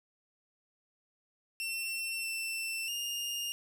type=tone with pitch steps; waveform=sawtooth; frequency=2702 / 2680 / 2828 Hz; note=E7 / E7 / F7; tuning=+42 / +28 / +21 cents; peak=-31 dBFS; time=1.6-3.52 s; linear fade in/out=0 ms; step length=640 ms; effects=12-bit